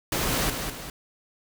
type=noise with echo; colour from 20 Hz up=pink; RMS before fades=-26 dBFS; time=0.12-0.5 s; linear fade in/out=2 ms; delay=200 ms; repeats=2; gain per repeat=-6 dB; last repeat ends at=0.9 s; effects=none